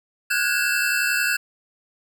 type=tone cluster; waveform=square; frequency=1441 / 1512 / 1652 / 2665 Hz; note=F#6 / F#6 / G#6 / E7; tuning=-46 / +37 / -10 / +18 cents; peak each=-26 dBFS; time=0.3-1.37 s; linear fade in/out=10 ms; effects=none